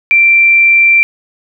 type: tone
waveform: sine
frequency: 2354 Hz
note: D7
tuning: 3 cents sharp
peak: -4 dBFS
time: 0.11-1.03 s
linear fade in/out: 0 ms
effects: none